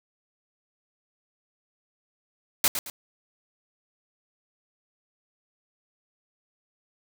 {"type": "noise with echo", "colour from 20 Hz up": "white", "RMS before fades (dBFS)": -20, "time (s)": [2.64, 2.68], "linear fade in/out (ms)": 2, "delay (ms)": 110, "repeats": 2, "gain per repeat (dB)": -9, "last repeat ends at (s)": 2.9, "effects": []}